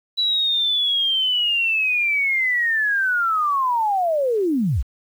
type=linear sweep; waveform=sine; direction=down; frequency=3954 to 42.17 Hz; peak=-17 dBFS; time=0.17-4.83 s; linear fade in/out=20 ms; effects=8-bit